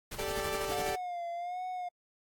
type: noise with tremolo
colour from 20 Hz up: pink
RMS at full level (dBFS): -40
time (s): 0.11-0.95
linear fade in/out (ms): 10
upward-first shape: square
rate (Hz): 12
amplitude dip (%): 50
type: chord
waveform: sawtooth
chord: G suspended second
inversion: none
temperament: equal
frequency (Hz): 392 / 440 / 587.3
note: G4 / A4 / D5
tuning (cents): 0 / 0 / 0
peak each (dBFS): -34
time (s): 0.18-0.96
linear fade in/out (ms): 10
type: tone with vibrato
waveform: triangle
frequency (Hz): 711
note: F5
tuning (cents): +31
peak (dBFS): -33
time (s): 0.71-1.89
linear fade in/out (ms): 10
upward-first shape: sine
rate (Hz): 1.3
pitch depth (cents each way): 64
effects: AAC 64 kbps